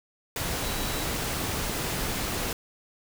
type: tone in noise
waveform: sine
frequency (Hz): 3911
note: B7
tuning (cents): -18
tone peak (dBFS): -41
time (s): 0.63-1.04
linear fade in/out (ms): 2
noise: pink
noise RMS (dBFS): -30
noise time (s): 0.36-2.53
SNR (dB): -14
effects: none